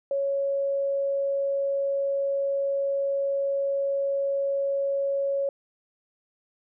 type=tone; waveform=sine; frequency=554.4 Hz; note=C#5; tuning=in tune; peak=-23 dBFS; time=0.11-5.49 s; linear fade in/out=2 ms; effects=none